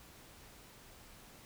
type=silence; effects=pink hiss -57 dBFS RMS until 1.45 s